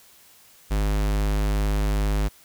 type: tone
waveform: square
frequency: 51.2 Hz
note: G#1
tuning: 24 cents flat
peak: -21 dBFS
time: 0.7-2.29 s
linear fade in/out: 20 ms
effects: white hiss -53 dBFS RMS until 2.44 s